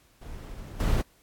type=noise with level steps; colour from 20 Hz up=brown; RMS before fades=-40 / -24 dBFS; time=0.21-1.02 s; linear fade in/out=10 ms; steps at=0.8 s; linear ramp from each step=2 ms; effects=pink hiss -62 dBFS RMS until 1.22 s + AAC 64 kbps

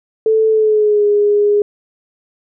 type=tone with pitch glide; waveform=sine; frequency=440 to 412.9 Hz; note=A4 to G#4; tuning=0 to -10 cents; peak=-9 dBFS; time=0.26-1.62 s; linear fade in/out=2 ms; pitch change=-110 cents; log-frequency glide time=0.49-1.05 s; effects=none

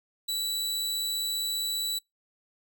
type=tone; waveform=sawtooth; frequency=3945 Hz; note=B7; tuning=3 cents flat; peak=-25 dBFS; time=0.28-1.99 s; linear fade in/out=10 ms; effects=noise-tail reverb RT60 0.2 s tail -26 dB re dry

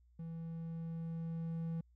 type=tone with level ramp; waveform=triangle; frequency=164.7 Hz; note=E3; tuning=1 cent flat; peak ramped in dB=-40 to -34 dBFS; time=0.19-1.81 s; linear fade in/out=5 ms; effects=added 60 Hz sine -64 dBFS peak until 1.95 s

